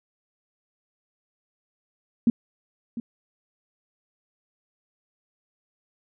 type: tone with echo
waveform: sine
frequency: 233.1 Hz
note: A#3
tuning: in tune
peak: -14 dBFS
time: 2.27-2.3 s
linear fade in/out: 2 ms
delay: 700 ms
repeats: 1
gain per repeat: -14 dB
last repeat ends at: 3 s
effects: none